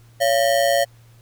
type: ring-modulated tone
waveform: square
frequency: 622.3 Hz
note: D#5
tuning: in tune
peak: -13 dBFS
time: 0.2-0.85 s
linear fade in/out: 20 ms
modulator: 60.5 Hz
effects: added 116 Hz sine -47 dBFS peak until 1.21 s + pink hiss -57 dBFS RMS until 1.21 s